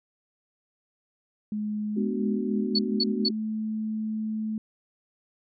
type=tone with pitch glide; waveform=sine; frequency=211.1 to 217.3 Hz; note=G#3 to A3; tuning=+29 to -21 cents; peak=-27 dBFS; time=1.52-4.58 s; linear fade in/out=2 ms; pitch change=+50 cents; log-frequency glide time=2.47-3.42 s
type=chord; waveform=sine; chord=G# half-diminished seventh; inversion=none; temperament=equal with one note detuned; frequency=207.7 / 246.9 / 293.7 / 374.9 Hz; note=G#3 / B3 / D4 / F#4; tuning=0 / 0 / 0 / +23 cents; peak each=-35 / -30 / -35 / -32 dBFS; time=1.96-3.31 s; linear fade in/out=10 ms
type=tone bursts; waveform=sine; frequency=4425 Hz; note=C#8; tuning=4 cents flat; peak=-21 dBFS; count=3; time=2.75-3.287 s; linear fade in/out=5 ms; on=39 ms; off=210 ms
effects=none